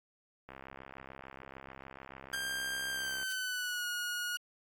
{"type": "click train", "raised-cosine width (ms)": 0.5, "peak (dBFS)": -32, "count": 184, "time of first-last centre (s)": [0.49, 3.23], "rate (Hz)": 66.8}
{"type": "tone with pitch glide", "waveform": "sawtooth", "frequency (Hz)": [1594, 1444.9], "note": ["G6", "F#6"], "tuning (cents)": [28, -42], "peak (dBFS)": -31, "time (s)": [2.33, 4.37], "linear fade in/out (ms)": 5, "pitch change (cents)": -170, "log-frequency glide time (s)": [2.89, 3.86]}
{"type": "noise with exponential growth", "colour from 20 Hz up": "blue", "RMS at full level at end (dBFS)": -39, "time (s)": [3.18, 3.33], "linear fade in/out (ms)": 5, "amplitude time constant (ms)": 31}
{"effects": ["AAC 64 kbps"]}